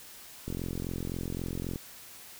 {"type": "click train", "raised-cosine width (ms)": 3, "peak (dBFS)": -22, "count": 57, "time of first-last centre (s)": [0.48, 1.759], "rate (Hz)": 43.8, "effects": ["white hiss -49 dBFS RMS until 2.39 s"]}